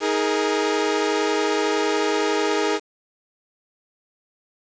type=chord; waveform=sawtooth; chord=D# suspended fourth; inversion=none; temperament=equal with one note detuned; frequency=315.5 / 415.3 / 466.2 Hz; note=D#4 / G#4 / A#4; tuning=+24 / 0 / 0 cents; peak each=-21 / -18 / -22 dBFS; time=0-2.8 s; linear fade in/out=50 ms; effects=resampled to 16000 Hz + 7-bit